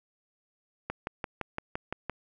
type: click train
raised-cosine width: 0.5 ms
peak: -17 dBFS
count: 8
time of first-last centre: 0.9-2.097 s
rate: 5.85 Hz
effects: none